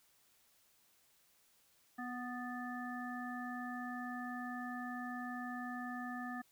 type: harmonic tone with a mistuned harmonic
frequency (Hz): 246.3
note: B3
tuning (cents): -5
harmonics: 1 / 3 / 5 / 7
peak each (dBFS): -43 / -47 / -49 / -47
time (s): 1.98-6.42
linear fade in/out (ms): 10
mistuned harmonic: 7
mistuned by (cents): +30
effects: white hiss -71 dBFS RMS until 6.51 s